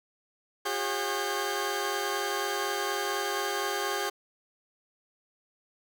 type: tone cluster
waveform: 15% pulse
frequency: 362 / 406.1 / 545 / 1560 Hz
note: F#4 / G#4 / C#5 / G6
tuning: -38 / -39 / -29 / -9 cents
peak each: -29 / -25 / -31 / -30 dBFS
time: 0.65-4.1 s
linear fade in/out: 10 ms
effects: none